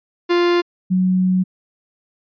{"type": "tone pair in turn", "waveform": ["45% pulse", "sine"], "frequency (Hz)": [349, 184.88], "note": ["F4", "F#3"], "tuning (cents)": [-1, -1], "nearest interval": "major seventh", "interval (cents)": 1100, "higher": "first", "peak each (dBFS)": -13, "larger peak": "neither", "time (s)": [[0.29, 0.62], [0.9, 1.44]], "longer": "second", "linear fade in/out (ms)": 20, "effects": ["resampled to 11025 Hz"]}